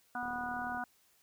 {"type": "harmonic tone", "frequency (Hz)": 245.2, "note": "B3", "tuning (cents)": -12, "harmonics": [1, 3, 4, 5, 6], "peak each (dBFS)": [-44, -39, -44, -45, -40], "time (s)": [0.15, 0.84], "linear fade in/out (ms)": 2}
{"type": "click train", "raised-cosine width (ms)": 2, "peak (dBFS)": -39, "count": 22, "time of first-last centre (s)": [0.23, 0.773], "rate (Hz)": 38.7}
{"effects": ["white hiss -69 dBFS RMS until 1.22 s"]}